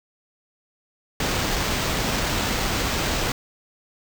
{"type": "noise with sample-and-hold", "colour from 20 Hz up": "pink", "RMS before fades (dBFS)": -24, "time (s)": [1.2, 3.32], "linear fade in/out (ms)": 2, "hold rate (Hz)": 11025, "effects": []}